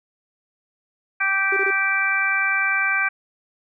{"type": "harmonic tone", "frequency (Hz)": 390, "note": "G4", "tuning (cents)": -9, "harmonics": [2, 3, 4, 5, 6], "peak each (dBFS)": [-32, -28, -21, -29, -22], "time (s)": [1.2, 3.09], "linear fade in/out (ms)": 10}
{"type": "tone bursts", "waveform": "triangle", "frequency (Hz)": 392, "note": "G4", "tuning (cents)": 0, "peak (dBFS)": -21, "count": 3, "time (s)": [1.52, 1.707], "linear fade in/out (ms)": 5, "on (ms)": 47, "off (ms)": 23}
{"effects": []}